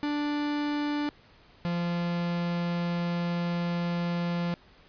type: tone pair in turn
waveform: 45% pulse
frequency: 293.7 / 172.88 Hz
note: D4 / F3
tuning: 0 / -17 cents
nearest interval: major sixth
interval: 917 cents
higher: first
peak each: -27 dBFS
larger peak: neither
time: 0.03-1.09 / 1.65-4.54 s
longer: second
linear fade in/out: 0 ms
effects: pink hiss -57 dBFS RMS until 4.88 s + resampled to 11025 Hz